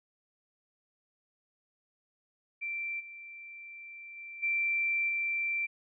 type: tone with level steps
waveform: sine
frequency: 2349 Hz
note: D7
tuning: in tune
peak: -33 / -44 / -42 / -27 / -29 dBFS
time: 2.61-5.67 s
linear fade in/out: 20 ms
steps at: 2.99 / 4.16 / 4.42 / 5.08 s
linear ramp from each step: 20 ms
effects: none